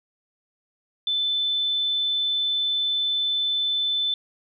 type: tone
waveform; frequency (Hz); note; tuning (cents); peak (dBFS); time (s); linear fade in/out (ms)
sine; 3520; A7; 0; -21; 1.07-4.14; 2
effects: none